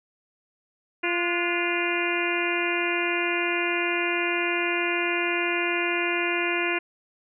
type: harmonic tone with a mistuned harmonic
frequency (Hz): 346.5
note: F4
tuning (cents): -14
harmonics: 1 / 2 / 3 / 4 / 5 / 6 / 7 / 8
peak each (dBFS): -28 / -34 / -34 / -33 / -33 / -31 / -29 / -32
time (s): 1.03-6.79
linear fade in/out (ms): 10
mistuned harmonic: 4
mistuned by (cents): +70
effects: none